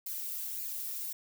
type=noise with flanger; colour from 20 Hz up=violet; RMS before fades=-38 dBFS; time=0.06-1.13 s; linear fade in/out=5 ms; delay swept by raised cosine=0.42 to 2.22 ms; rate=1.8 Hz; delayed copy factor=+0.5; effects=none